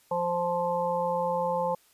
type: harmonic tone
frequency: 174.61 Hz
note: F3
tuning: in tune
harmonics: 1 / 3 / 5 / 6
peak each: -37 / -28 / -29 / -35 dBFS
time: 0.11-1.75 s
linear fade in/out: 5 ms
effects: white hiss -62 dBFS RMS until 1.93 s + resampled to 32000 Hz